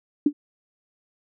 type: tone with exponential decay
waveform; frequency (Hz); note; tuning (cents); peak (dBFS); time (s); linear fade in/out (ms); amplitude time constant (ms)
sine; 291.7; D4; -12; -11; 0.26-0.33; 5; 15
effects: none